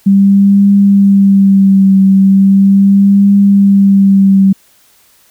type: tone with vibrato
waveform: sine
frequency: 196.3 Hz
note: G3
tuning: 3 cents sharp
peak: -3 dBFS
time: 0.06-4.53 s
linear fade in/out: 10 ms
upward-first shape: triangle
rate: 0.38 Hz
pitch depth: 34 cents each way
effects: white hiss -48 dBFS RMS until 5.3 s